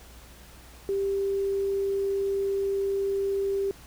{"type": "tone with quantisation", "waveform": "sine", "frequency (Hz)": 393.8, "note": "G4", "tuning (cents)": 8, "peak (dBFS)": -24, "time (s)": [0.89, 3.71], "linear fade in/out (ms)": 0, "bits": 9, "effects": ["added 60 Hz sine -50 dBFS peak until 3.86 s", "pink hiss -51 dBFS RMS until 3.86 s"]}